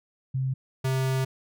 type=tone pair in turn; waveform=sine / square; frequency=131.8 / 131.8 Hz; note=C3 / C3; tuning=+13 / +13 cents; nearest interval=unison; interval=0 cents; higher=neither; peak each=-24 dBFS; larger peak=neither; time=0.34-0.54 / 0.84-1.25 s; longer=second; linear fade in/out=10 ms; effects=none